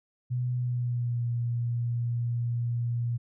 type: tone with pitch glide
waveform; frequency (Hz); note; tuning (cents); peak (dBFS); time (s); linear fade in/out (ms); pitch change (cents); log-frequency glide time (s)
sine; 124.1 to 118.98; B2 to A#2; +9 to +36; -26; 0.3-3.18; 20; -73; 0.55-1.26
effects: none